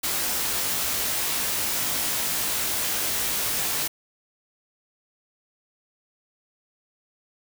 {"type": "noise with comb filter", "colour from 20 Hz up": "white", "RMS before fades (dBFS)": -26, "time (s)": [0.03, 3.88], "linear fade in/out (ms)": 10, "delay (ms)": 19, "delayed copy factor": 0.55, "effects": []}